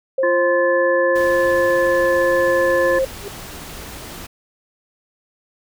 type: tone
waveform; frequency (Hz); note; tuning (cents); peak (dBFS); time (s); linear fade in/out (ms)
sine; 530; C5; +22; -15; 0.18-3.05; 5
type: harmonic tone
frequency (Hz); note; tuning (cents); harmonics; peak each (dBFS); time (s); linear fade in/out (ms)
347.1; F4; -11; 1 / 3 / 5; -22 / -24 / -21; 0.23-2.99; 5
type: noise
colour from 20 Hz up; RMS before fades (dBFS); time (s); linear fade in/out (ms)
pink; -34; 1.15-4.27; 10
type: tone with exponential growth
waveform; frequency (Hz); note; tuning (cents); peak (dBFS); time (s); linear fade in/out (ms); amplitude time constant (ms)
sine; 403.2; G4; +49; -23; 3.14-3.28; 1; 29
effects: none

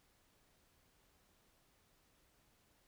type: silence
effects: pink hiss -73 dBFS RMS until 2.87 s

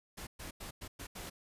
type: noise bursts at uneven times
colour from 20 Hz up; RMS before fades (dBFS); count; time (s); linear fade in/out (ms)
pink; -45; 6; 0.17-0.27 / 0.39-0.51 / 0.6-0.71 / 0.81-0.88 / 0.99-1.07 / 1.15-1.3; 10
effects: resampled to 32000 Hz

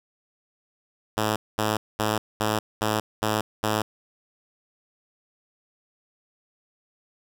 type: tone bursts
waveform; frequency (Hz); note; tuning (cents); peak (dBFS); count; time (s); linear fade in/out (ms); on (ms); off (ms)
5% pulse; 107.7; A2; -37; -11; 7; 1.17-3.82; 5; 190; 220
effects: none

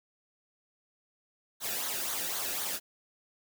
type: noise with flanger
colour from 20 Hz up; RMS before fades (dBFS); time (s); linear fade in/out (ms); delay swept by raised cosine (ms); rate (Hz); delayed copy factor
white; -34; 1.6-2.8; 50; 0.38 to 0.98; 3.9; -0.6
effects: none

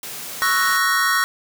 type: high-pass noise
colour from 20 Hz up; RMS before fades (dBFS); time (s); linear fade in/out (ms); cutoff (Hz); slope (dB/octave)
white; -32; 0.03-0.77; 2; 120; 24
type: chord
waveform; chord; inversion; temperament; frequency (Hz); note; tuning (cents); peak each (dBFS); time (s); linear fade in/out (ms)
square; F# dominant seventh; second; equal; 1108.7 / 1318.5 / 1480 / 1864.7; C#6 / E6 / F#6 / A#6; 0 / 0 / 0 / 0; -23 / -24 / -23 / -21; 0.42-1.24; 0
effects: none

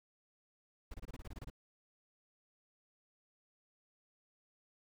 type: noise bursts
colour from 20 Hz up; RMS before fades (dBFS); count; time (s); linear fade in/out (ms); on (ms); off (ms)
brown; -45; 11; 0.91-1.501; 5; 31; 25
effects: none

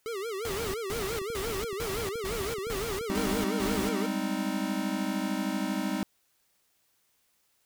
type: tone with vibrato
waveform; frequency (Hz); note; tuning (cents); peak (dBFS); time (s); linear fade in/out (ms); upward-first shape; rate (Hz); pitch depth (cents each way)
square; 421.7; G#4; +26; -33; 0.06-4.06; 0; sine; 5.8; 190
type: noise bursts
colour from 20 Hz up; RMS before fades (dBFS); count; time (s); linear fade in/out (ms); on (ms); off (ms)
pink; -36; 8; 0.45-3.89; 0; 290; 160
type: click train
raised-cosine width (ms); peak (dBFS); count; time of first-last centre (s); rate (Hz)
3; -30; 30; 0.96-3.439; 11.7
type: chord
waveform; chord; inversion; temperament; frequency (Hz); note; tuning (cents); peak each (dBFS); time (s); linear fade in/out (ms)
square; Ab major seventh; third; just; 194.67 / 207.7 / 259.6 / 311.5; G3 / Ab3 / C4 / Eb4; -12 / 0 / -13 / +2; -35; 3.1-6.03; 0
effects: white hiss -71 dBFS RMS until 7.65 s

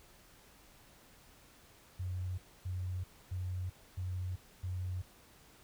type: tone bursts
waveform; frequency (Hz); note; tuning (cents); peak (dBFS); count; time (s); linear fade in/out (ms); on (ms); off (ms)
sine; 91.4; F#2; -21; -35; 5; 1.99-5.02; 10; 390; 270
effects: pink hiss -61 dBFS RMS until 5.63 s

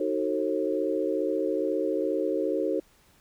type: chord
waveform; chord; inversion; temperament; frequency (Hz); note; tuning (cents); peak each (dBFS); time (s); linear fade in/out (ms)
sine; D# diminished seventh; none; just; 311.1 / 373.4 / 448 / 537.6; D#4 / F#4 / A4 / C5; 0 / +16 / +31 / +47; -30; 0-2.8; 5
effects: pink hiss -61 dBFS RMS until 3.2 s

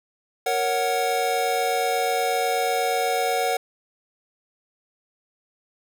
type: chord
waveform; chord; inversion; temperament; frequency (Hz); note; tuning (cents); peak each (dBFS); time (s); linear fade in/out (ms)
square; F# major; first; equal; 466.2 / 554.4 / 740; A#4 / C#5 / F#5; 0 / 0 / 0; -27 / -29 / -24; 0.46-3.57; 5
effects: none

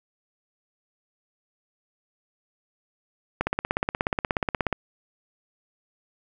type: click train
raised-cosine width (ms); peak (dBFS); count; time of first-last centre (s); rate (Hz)
0.5; -8; 23; 3.41-4.727; 16.7
effects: 8-bit

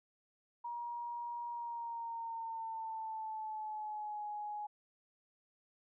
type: tone with pitch glide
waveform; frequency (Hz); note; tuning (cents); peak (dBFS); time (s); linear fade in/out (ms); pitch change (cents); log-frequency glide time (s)
sine; 950 to 836.6; A#5 to G#5; +33 to +12; -39; 0.64-4.67; 10; -221; 1.49-4.25
effects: none

